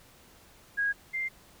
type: tone pair in turn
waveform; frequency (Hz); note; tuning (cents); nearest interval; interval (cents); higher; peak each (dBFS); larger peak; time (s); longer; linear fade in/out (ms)
sine; 1644 / 2095; G#6 / C7; -18 / +2; major third; 420; second; -25 / -29; first; 0.77-0.93 / 1.13-1.29; neither; 20
effects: pink hiss -57 dBFS RMS until 1.6 s